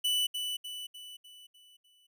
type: tone with echo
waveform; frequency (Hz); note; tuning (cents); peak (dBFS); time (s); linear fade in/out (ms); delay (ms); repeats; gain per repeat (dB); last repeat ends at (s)
45% pulse; 2977; F#7; +10; -26; 0.04-0.27; 10; 300; 6; -6; 2.07
effects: none